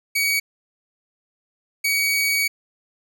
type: tone pair in turn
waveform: sawtooth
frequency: 2257 / 2257 Hz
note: C#7 / C#7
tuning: +31 / +31 cents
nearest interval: unison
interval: 0 cents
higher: neither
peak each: -15 dBFS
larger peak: neither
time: 0.15-0.4 / 1.84-2.48 s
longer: second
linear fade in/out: 10 ms
effects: none